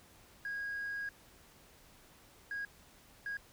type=tone bursts at uneven times; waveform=sine; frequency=1641 Hz; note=G#6; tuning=21 cents flat; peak=-35 dBFS; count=3; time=0.45-1.09 / 2.51-2.65 / 3.26-3.37 s; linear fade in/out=2 ms; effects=tanh soft clip ceiling -34 dBFS + pink hiss -61 dBFS RMS until 3.52 s